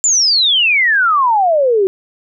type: exponential sweep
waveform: sine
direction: down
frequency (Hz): 7330 to 370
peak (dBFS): -9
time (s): 0.04-1.87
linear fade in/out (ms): 0
effects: none